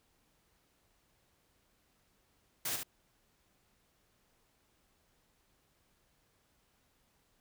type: noise with echo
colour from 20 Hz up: white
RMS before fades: -36 dBFS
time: 2.65-2.76 s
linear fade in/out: 5 ms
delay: 73 ms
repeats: 1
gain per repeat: -5 dB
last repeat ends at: 2.833 s
effects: pink hiss -73 dBFS RMS until 7.4 s